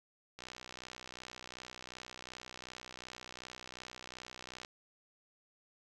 click train, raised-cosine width 0.2 ms, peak -29 dBFS, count 268, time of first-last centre 0.39-4.648 s, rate 62.7 Hz, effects none

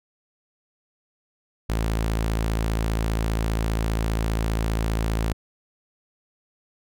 sawtooth tone, 55 Hz, A1, in tune, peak -18 dBFS, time 1.69-5.33 s, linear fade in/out 10 ms, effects none

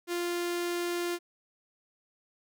sawtooth tone with notch filter, 348.5 Hz, F4, 4 cents flat, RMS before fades -32 dBFS, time 0.07-1.19 s, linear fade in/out 50 ms, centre 820 Hz, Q 1.7, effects none

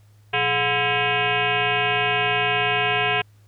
sine tone with frequency modulation, 1626 Hz, G#6, 37 cents flat, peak -18 dBFS, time 0.33-3.22 s, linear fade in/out 10 ms, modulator 301 Hz, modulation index 4.3, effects added 104 Hz sine -50 dBFS peak until 3.47 s + pink hiss -63 dBFS RMS until 3.47 s

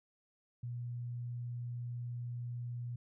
sine tone, 120.8 Hz, B2, 38 cents flat, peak -38 dBFS, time 0.63-2.96 s, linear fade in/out 5 ms, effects none

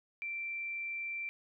sine tone, 2349 Hz, D7, in tune, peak -36 dBFS, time 0.22-1.29 s, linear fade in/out 0 ms, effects none

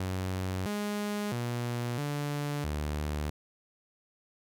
sawtooth tone with pitch steps, 93.4 / 207 / 120.2 / 145.5 / 74.8 Hz, F#2 / G#3 / B2 / D3 / D2, +17 / -5 / -46 / -16 / +32 cents, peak -27 dBFS, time 0-3.3 s, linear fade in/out 5 ms, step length 660 ms, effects none

